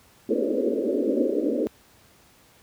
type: band-pass noise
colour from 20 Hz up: pink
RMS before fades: -24 dBFS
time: 0.29-1.67 s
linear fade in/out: 0 ms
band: 230 to 570 Hz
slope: 96 dB/octave
effects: pink hiss -56 dBFS RMS until 2.62 s + high-pass 60 Hz 12 dB/octave